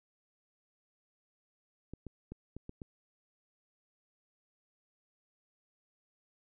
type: clicks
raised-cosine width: 3 ms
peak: -30 dBFS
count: 6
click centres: 1.936 / 2.067 / 2.32 / 2.566 / 2.694 / 2.818 s
effects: none